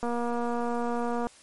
click train, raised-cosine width 1 ms, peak -18 dBFS, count 296, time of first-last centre 0.03-1.269 s, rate 238 Hz, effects white hiss -54 dBFS RMS until 1.42 s + MP3 48 kbps

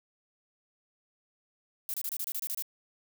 violet noise bursts, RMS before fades -34 dBFS, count 10, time 1.89-2.623 s, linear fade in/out 0 ms, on 49 ms, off 27 ms, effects none

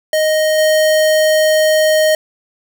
square tone with level steps, 622.3 Hz, D#5, in tune, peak -12 / -10 dBFS, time 0.13-2.15 s, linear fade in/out 2 ms, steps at 0.58 s, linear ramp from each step 5 ms, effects none

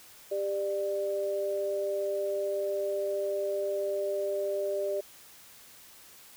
sine tone pair together, 396.5 / 595 Hz, G4 / D5, +20 / +22 cents, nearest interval perfect fifth, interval 702 cents, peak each -32 / -30 dBFS, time 0.31-5.01 s, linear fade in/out 10 ms, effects white hiss -53 dBFS RMS until 6.36 s

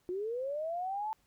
sine linear sweep, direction up, 349.2 to 886 Hz, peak -33 dBFS, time 0.09-1.13 s, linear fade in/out 0 ms, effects pink hiss -72 dBFS RMS until 1.26 s

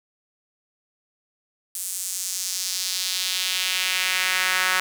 sawtooth tone with high-pass filter sweep, 185 Hz, F#3, in tune, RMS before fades -25 dBFS, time 1.75-4.8 s, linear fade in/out 2 ms, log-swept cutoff 9000 to 1500 Hz, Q 1.6, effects none

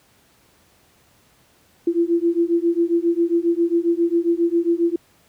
sine beating tone pair, 336 / 343.4 Hz, E4 / F4, +33 / -29 cents, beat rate 7.4 Hz, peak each -19 / -19 dBFS, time 1.87-4.96 s, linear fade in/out 5 ms, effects pink hiss -57 dBFS RMS until 5.28 s + high-pass 60 Hz 12 dB/octave

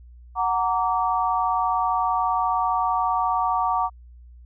sine chord, Gb augmented, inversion none, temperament just, 740 / 925 / 1156.2 Hz, Gb5 / Bb5 / D6, 0 / -14 / -27 cents, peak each -24 dBFS, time 0.35-3.9 s, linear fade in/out 50 ms, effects added 60 Hz sine -43 dBFS peak until 4.45 s

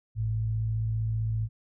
sine tone pair together, 55.02 / 110.3 Hz, A1 / A2, +1 / +5 cents, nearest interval octave, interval 1204 cents, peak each -35 / -26 dBFS, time 0.15-1.49 s, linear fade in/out 50 ms, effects none

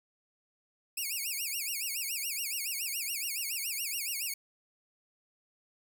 5% pulse tone with vibrato, 2489 Hz, D#7, in tune, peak -24 dBFS, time 0.97-4.34 s, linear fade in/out 5 ms, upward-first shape sine, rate 7.1 Hz, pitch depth 240 cents each way, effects none

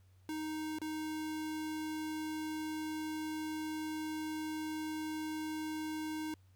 square tone with dropouts, 311.1 Hz, D#4, in tune, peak -38 dBFS, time 0.29-6.34 s, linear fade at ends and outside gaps 1 ms, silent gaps 0.786-0.816 s, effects added 93 Hz sine -61 dBFS peak until 6.55 s + pink hiss -75 dBFS RMS until 6.55 s

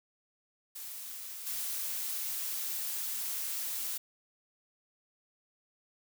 blue noise with level steps, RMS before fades -43 / -36 dBFS, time 0.75-3.98 s, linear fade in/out 10 ms, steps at 1.46 s, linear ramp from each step 10 ms, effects none

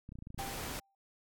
clicks, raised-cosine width 5 ms, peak -34 dBFS, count 9, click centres 0.091 / 0.121 / 0.155 / 0.188 / 0.224 / 0.271 / 0.304 / 0.345 / 0.379 s
pink noise, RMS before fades -41 dBFS, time 0.38-0.8 s, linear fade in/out 10 ms
sine tone with exponential decay, 787 Hz, G5, 7 cents sharp, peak -37 dBFS, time 0.39-0.95 s, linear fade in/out 2 ms, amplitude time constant 120 ms
effects AAC 64 kbps

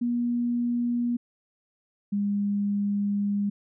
sine tone pair in turn, 240 / 202.9 Hz, B3 / G#3, -49 / -40 cents, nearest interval minor third, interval 291 cents, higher first, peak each -23 dBFS, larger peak neither, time 0.01-1.17 / 2.12-3.5 s, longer second, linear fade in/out 10 ms, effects none

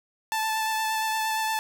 sawtooth tone with vibrato, 878 Hz, A5, 4 cents flat, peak -21 dBFS, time 0.32-1.59 s, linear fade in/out 0 ms, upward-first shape sine, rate 8.6 Hz, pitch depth 15 cents each way, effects none

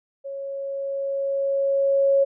sine tone with level ramp, 551 Hz, C#5, 11 cents flat, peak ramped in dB -30 to -14 dBFS, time 0.24-2.25 s, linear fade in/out 20 ms, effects none

